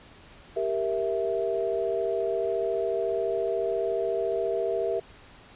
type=chord; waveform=sine; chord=E diminished; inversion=first; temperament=equal; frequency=392 / 466.2 / 659.3 Hz; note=G4 / Bb4 / E5; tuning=0 / 0 / 0 cents; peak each=-29 dBFS; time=0.56-5 s; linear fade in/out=10 ms; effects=pink hiss -51 dBFS RMS until 5.55 s + resampled to 8000 Hz